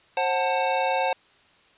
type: chord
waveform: square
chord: F# diminished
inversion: second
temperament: just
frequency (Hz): 532.8 / 740 / 888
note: C5 / F#5 / A5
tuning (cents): +31 / 0 / +16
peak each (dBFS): -27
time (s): 0.17-1.13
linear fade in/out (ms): 2
effects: white hiss -58 dBFS RMS until 1.77 s + resampled to 8000 Hz